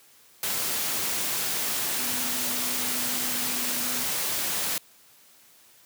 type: tone in noise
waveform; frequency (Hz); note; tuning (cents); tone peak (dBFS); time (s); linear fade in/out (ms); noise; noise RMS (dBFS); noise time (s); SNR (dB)
sine; 246.9; B3; 0; -39; 1.99-4.04; 2; white; -28; 0.43-4.78; -14
effects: white hiss -56 dBFS RMS until 5.85 s + high-pass 100 Hz 12 dB/octave